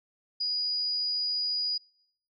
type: tone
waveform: sine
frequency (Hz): 4907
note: D#8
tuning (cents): -25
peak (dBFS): -27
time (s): 0.4-1.78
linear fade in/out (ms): 10
effects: noise-tail reverb RT60 0.7 s tail -26 dB re dry